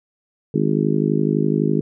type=harmonic tone; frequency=51.91 Hz; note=G#1; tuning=in tune; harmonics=3 / 4 / 5 / 6 / 7 / 8; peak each=-21 / -22 / -23 / -24 / -24 / -25 dBFS; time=0.54-1.81 s; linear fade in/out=5 ms; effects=none